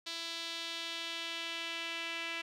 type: tone with band-pass filter sweep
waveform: sawtooth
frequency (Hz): 333.1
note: E4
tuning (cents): +18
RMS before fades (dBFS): -40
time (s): 0.06-2.42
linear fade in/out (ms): 10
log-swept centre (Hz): 4000 to 2600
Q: 2.5
effects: none